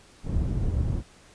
white low-pass noise, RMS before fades -26 dBFS, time 0.23-1.03 s, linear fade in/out 50 ms, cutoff 110 Hz, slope 12 dB/octave, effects pink hiss -54 dBFS RMS until 1.34 s + resampled to 22050 Hz

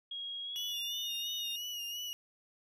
sine tone with pitch glide, 3288 to 3691 Hz, G#7 to A#7, -18 to -18 cents, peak -38 dBFS, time 0.11-1.56 s, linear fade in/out 5 ms, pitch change +200 cents, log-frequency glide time 0.42-1.15 s
35% pulse tone with vibrato, 2885 Hz, F#7, 44 cents flat, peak -36 dBFS, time 0.56-2.13 s, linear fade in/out 0 ms, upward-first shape sine, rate 2.9 Hz, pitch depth 46 cents each way
effects none

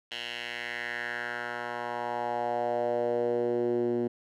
10% pulse tone with band-pass filter sweep, 120 Hz, B2, 49 cents flat, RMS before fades -31 dBFS, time 0.11-4.08 s, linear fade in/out 10 ms, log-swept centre 3000 to 300 Hz, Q 3, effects none

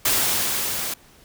white noise with level ramp, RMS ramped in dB -19 to -28 dBFS, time 0.05-0.94 s, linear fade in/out 5 ms, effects pink hiss -52 dBFS RMS until 1.24 s

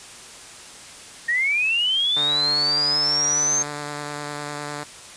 sine linear sweep, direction up, 1839 to 6420 Hz, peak -18 dBFS, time 1.28-3.63 s, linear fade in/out 10 ms
5% pulse tone with vibrato, 146.83 Hz, D3, in tune, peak -18 dBFS, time 2.16-4.84 s, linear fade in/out 10 ms, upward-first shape square, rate 9.9 Hz, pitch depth 10 cents each way
effects white hiss -41 dBFS RMS until 5.16 s + resampled to 22050 Hz

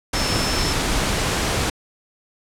sine tone in noise, 5300 Hz, E8, 9 cents sharp, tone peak -26 dBFS, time 0.15-0.73 s, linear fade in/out 5 ms, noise pink, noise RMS -21 dBFS, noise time 0.13-1.7 s, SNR -8 dB, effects low-pass 9000 Hz 12 dB/octave

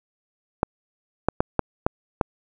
clicks, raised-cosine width 1 ms, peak -4 dBFS, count 6, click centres 0.631 / 1.286 / 1.405 / 1.593 / 1.865 / 2.212 s, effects none

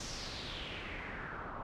pink noise with low-pass filter sweep, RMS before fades -43 dBFS, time 0-1.63 s, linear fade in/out 5 ms, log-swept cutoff 6300 to 1100 Hz, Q 3.5, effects none

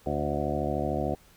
harmonic tone with a mistuned harmonic, 73.42 Hz, D2, in tune, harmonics 1 / 2 / 3 / 4 / 5 / 7 / 8 / 9 / 10, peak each -35 / -35 / -35 / -35 / -35 / -35 / -35 / -35 / -35 dBFS, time 0.06-1.15 s, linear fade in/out 5 ms, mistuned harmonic 1, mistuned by +66 cents, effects pink hiss -58 dBFS RMS until 1.36 s

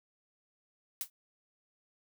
blue noise with exponential decay, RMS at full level -31 dBFS, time 1.01-1.1 s, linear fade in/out 1 ms, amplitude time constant 18 ms, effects none

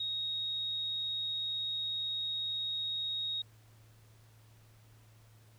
sine tone, 3758 Hz, A#7, 13 cents sharp, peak -33 dBFS, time 0-3.42 s, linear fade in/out 5 ms, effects added 110 Hz sine -58 dBFS peak until 5.58 s + pink hiss -66 dBFS RMS until 5.58 s

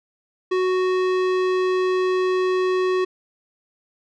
sine tone with tanh clipping, 370 Hz, F#4, in tune, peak -20 dBFS, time 0.51-3.05 s, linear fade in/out 10 ms, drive 18 dB, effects none

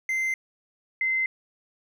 triangle / sine tone pair in turn, 2077 / 2067 Hz, C7 / C7, -13 / -22 cents, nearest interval unison, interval 9 cents, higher first, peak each -22 dBFS, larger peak neither, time 0.09-0.34 / 1.01-1.26 s, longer neither, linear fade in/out 2 ms, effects none

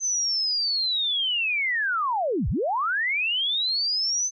sine linear two-way sweep, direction down then up, 6220 to 38.89 to 6220 Hz, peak -22 dBFS, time 0-4.31 s, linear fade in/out 50 ms, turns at 2.49 s, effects none

